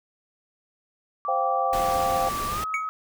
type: tone with pitch glide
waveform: sine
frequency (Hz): 1162 to 1274.5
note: D6 to D#6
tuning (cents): -19 to +41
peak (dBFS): -27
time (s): 1.25-2.89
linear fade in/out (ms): 0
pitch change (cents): +160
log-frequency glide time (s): 2.48-2.63
type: chord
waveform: sine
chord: C suspended fourth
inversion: none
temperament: equal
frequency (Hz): 523.3 / 698.5 / 784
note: C5 / F5 / G5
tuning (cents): 0 / 0 / 0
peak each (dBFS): -28 / -27 / -25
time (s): 1.28-2.29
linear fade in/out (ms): 5
type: noise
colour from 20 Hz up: pink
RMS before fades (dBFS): -33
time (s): 1.73-2.64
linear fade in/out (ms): 0
type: tone with exponential decay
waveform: triangle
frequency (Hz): 2241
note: C#7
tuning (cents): +18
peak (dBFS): -19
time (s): 2.74-2.88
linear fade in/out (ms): 1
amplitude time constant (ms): 30
effects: none